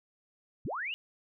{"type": "linear sweep", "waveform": "sine", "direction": "up", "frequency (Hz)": [54.3, 2955], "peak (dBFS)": -33, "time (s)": [0.65, 0.94], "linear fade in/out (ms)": 0, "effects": []}